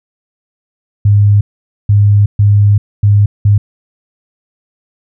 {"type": "tone bursts at uneven times", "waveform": "sine", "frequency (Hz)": 102.5, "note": "G#2", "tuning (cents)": -22, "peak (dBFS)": -4, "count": 5, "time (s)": [[1.05, 1.41], [1.89, 2.26], [2.39, 2.78], [3.03, 3.26], [3.45, 3.58]], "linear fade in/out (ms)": 5, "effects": []}